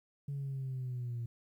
sine linear sweep, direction down, 142.2 to 116.54 Hz, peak -34 dBFS, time 0.28-1.26 s, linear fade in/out 5 ms, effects tanh soft clip ceiling -33 dBFS + 12-bit

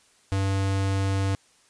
square tone, 97.3 Hz, G2, 12 cents flat, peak -23 dBFS, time 0.32-1.35 s, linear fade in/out 0 ms, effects white hiss -60 dBFS RMS until 1.69 s + resampled to 22050 Hz

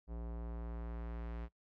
square tone with low-pass filter sweep, 57.8 Hz, A#1, 14 cents flat, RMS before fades -43 dBFS, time 0.07-1.49 s, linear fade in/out 50 ms, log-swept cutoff 750 to 2300 Hz, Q 0.82, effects noise-tail reverb RT60 0.1 s tail -21 dB re dry

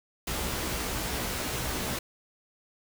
pink noise with comb filter, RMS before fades -32 dBFS, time 0.27-1.99 s, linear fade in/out 5 ms, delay 16 ms, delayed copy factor +0.65, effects none

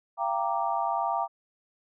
sine chord, G minor seventh, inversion third, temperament equal with one note detuned, 682.9 / 784 / 932.3 / 1174.7 Hz, F5 / G5 / Bb5 / D6, -39 / 0 / 0 / 0 cents, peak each -31 / -30 / -30 / -33 dBFS, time 0.17-1.28 s, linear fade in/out 50 ms, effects none

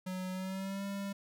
square tone with pitch glide, 185 to 198.28 Hz, F#3 to G3, 0 to +20 cents, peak -37 dBFS, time 0.06-1.13 s, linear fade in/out 10 ms, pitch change +120 cents, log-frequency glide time 0.32-0.84 s, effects none

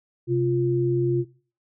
sine tone pair together, 130.69 / 348.9 Hz, C3 / F4, -2 / -2 cents, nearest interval octave + perfect fourth, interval 1700 cents, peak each -23 / -21 dBFS, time 0.27-1.25 s, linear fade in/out 50 ms, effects noise-tail reverb RT60 0.4 s tail -18 dB re dry

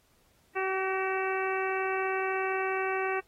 harmonic tone with a mistuned harmonic, 381.4 Hz, G4, 47 cents flat, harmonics 1 / 2 / 3 / 4 / 5 / 6 / 7, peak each -31 / -34 / -36 / -37 / -38 / -39 / -39 dBFS, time 0.55-3.21 s, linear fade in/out 20 ms, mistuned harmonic 5, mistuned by -25 cents, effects pink hiss -67 dBFS RMS until 3.27 s + AAC 48 kbps

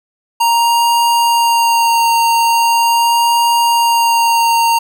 square tone with vibrato, 931 Hz, A#5, 2 cents flat, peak -10 dBFS, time 0.4-4.79 s, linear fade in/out 10 ms, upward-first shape sine, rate 0.41 Hz, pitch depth 13 cents each way, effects none

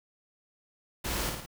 pink noise with echo, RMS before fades -33 dBFS, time 1.04-1.3 s, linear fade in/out 10 ms, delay 54 ms, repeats 3, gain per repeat -4 dB, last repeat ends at 1.462 s, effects none

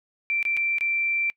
sine tone with dropouts, 2349 Hz, D7, in tune, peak -22 dBFS, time 0.3-1.3 s, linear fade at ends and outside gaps 0 ms, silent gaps 0.428-0.452 / 0.567-0.572 / 0.784-0.809 s, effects noise-tail reverb RT60 0.1 s tail -25 dB re dry

